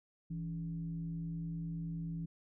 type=tone with frequency modulation; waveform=sine; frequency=164.81 Hz; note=E3; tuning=in tune; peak=-37 dBFS; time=0.3-2.26 s; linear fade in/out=10 ms; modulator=120 Hz; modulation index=0.44; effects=none